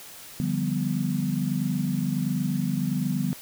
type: chord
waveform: sine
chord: G dominant seventh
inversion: second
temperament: equal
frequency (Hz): 146.83 / 174.61 / 196 / 246.9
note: D3 / F3 / G3 / B3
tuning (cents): 0 / 0 / 0 / 0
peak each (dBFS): -29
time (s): 0.4-3.33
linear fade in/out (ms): 0
effects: white hiss -44 dBFS RMS until 3.41 s